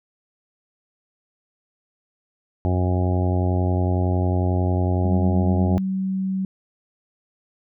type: harmonic tone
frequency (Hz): 91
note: F#2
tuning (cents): -28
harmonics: 1 / 2 / 3 / 4 / 5 / 6 / 7 / 8 / 9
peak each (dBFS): -19 / -27 / -28 / -29 / -37 / -36 / -32 / -35 / -34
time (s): 2.65-5.78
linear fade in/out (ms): 0
type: tone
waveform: sine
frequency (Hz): 190.4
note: F#3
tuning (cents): +50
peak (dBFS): -21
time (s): 5.05-6.45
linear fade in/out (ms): 2
effects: none